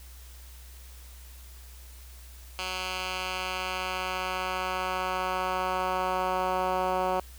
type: tone with band-pass filter sweep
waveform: 10% pulse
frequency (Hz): 185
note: F#3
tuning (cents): 0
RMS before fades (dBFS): -30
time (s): 2.59-7.2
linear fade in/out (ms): 0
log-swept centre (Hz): 3200 to 760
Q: 1
effects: added 62 Hz sine -45 dBFS peak until 7.38 s + white hiss -53 dBFS RMS until 7.38 s